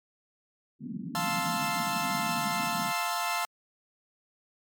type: band-pass noise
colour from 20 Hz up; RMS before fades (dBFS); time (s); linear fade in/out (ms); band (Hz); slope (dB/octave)
white; -37; 0.79-2.93; 50; 150 to 260; 48
type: chord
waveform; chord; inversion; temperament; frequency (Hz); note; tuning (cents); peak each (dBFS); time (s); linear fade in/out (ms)
sawtooth; F major seventh; none; equal; 698.5 / 880 / 1046.5 / 1318.5; F5 / A5 / C6 / E6; 0 / 0 / 0 / 0; -30; 1.15-3.45; 0
effects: MP3 96 kbps